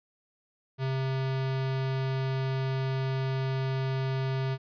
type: tone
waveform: square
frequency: 132.8 Hz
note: C3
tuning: 26 cents sharp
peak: -28 dBFS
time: 0.78-4.58 s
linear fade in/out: 50 ms
effects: resampled to 11025 Hz